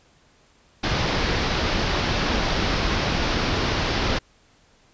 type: low-pass noise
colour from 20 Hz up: pink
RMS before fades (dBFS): -23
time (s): 0.83-4.19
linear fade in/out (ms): 10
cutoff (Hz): 5500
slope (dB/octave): 48
effects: pink hiss -58 dBFS RMS until 4.93 s + resampled to 16000 Hz